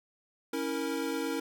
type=chord; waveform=square; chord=A# diminished; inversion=first; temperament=equal with one note detuned; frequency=277.2 / 326 / 466.2 Hz; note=C#4 / E4 / A#4; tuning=0 / -19 / 0 cents; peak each=-36 / -36 / -36 dBFS; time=0.53-1.4 s; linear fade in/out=5 ms; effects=none

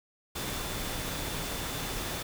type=tone in noise; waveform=sine; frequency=3520 Hz; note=A7; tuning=in tune; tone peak=-46 dBFS; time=0.35-2.23 s; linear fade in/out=10 ms; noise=pink; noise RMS=-35 dBFS; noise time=0.35-2.23 s; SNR=-14 dB; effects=none

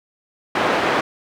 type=band-pass noise; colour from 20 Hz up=pink; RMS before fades=-19 dBFS; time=0.55-1.01 s; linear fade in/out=5 ms; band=340 to 2100 Hz; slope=12 dB/octave; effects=none

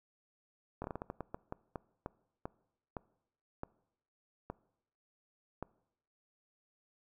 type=slowing click train; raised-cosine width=1 ms; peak=-25 dBFS; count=17; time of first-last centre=0.82-5.626 s; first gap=22 ms; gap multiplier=1.3; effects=noise-tail reverb RT60 0.8 s tail -22 dB re dry

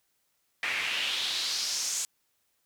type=noise with band-pass filter sweep; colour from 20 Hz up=pink; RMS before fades=-31 dBFS; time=0.63-2.05 s; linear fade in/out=0 ms; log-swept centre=2100 to 7200 Hz; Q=3; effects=white hiss -74 dBFS RMS until 2.65 s

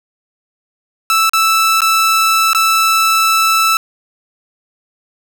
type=tone with dropouts; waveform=sawtooth; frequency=1318.5 Hz; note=E6; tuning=in tune; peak=-6 dBFS; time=1.1-3.77 s; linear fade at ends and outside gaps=1 ms; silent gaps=1.295-1.334 / 1.806-1.818 / 2.532-2.548 s; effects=none

